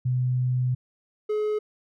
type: tone pair in turn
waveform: sine / triangle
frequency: 126.2 / 424.5 Hz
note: B2 / G#4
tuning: +38 / +38 cents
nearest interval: octave + major sixth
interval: 2100 cents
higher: second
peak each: -21 dBFS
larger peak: neither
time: 0.05-0.75 / 1.29-1.59 s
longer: first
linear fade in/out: 10 ms
effects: none